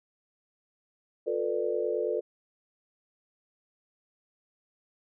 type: chord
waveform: sine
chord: B half-diminished seventh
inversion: second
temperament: just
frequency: 355.6 / 444.5 / 493.9 / 592.7 Hz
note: F4 / A4 / B4 / D5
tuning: +31 / +18 / 0 / +16 cents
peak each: -34 / -30 / -32 / -34 dBFS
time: 1.26-2.21 s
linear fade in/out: 20 ms
effects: none